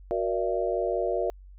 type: tone cluster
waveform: sine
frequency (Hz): 369.4 / 470.8 / 590 / 675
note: F#4 / A#4 / D5 / E5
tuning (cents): -3 / +17 / +8 / +41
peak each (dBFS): -30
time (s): 0.11-1.3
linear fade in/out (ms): 0
effects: added 47 Hz sine -45 dBFS peak until 1.58 s